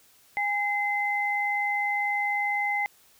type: tone pair together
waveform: sine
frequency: 818 / 2059 Hz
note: G#5 / C7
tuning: -26 / -28 cents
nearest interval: octave + major third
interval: 1598 cents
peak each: -28 / -26 dBFS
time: 0.37-2.86 s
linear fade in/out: 0 ms
effects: white hiss -59 dBFS RMS until 3.19 s